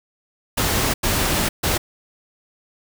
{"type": "noise bursts at uneven times", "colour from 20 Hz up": "pink", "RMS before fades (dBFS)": -20, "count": 3, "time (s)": [[0.57, 0.94], [1.03, 1.49], [1.63, 1.78]], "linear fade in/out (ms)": 10, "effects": []}